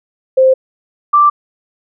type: tone pair in turn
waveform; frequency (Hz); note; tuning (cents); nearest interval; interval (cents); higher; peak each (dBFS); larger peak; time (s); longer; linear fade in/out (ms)
sine; 523.3 / 1174.8; C5 / D6; 0 / 0; octave + major second; 1400; second; -5; neither; 0.37-0.54 / 1.13-1.3; neither; 10
effects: none